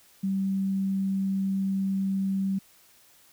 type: tone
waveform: sine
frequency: 193.5 Hz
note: G3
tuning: 22 cents flat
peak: -24 dBFS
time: 0.23-2.59 s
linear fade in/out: 10 ms
effects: white hiss -58 dBFS RMS until 3.32 s